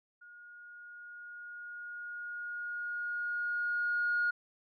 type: tone with level ramp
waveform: sine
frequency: 1435 Hz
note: F6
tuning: 47 cents sharp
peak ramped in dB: -51 to -26 dBFS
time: 0.21-4.31 s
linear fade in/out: 10 ms
effects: tanh soft clip ceiling -23 dBFS